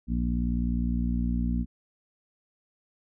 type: harmonic tone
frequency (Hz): 59.7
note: A#1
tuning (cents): +42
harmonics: 1 / 2 / 3 / 4 / 5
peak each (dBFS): -27 / -37 / -31 / -30 / -42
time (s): 0.07-1.66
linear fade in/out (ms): 50
effects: none